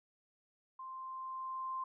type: tone with level ramp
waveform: sine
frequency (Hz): 1046.5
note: C6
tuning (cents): 0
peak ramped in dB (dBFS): -44 to -36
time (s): 0.79-1.84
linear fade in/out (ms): 5
effects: none